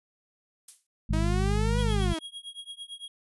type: noise with exponential decay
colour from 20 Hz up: violet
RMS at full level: -37 dBFS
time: 0.68-0.87 s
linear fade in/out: 5 ms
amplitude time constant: 41 ms
type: harmonic tone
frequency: 51.5 Hz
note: G#1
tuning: 14 cents flat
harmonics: 1 / 2 / 3 / 4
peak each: -26 / -29 / -31 / -32 dBFS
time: 1.09-2.14 s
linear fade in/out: 10 ms
type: exponential two-way sweep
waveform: sawtooth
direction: up then down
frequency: 311.1 to 493.9 to 311.1 Hz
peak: -27 dBFS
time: 1.13-2.19 s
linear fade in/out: 5 ms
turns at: 1.8 s
type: tone with tremolo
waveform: square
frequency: 3289 Hz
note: G#7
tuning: 18 cents flat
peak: -36 dBFS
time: 1.78-3.08 s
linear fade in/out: 2 ms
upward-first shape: triangle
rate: 8.9 Hz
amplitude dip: 100%
effects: resampled to 24000 Hz